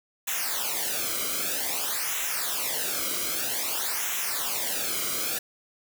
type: noise with flanger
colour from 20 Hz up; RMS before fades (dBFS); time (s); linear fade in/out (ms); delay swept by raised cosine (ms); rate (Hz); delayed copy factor
white; -29; 0.27-5.39; 10; 0.21 to 1.14; 0.52; -0.8
effects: none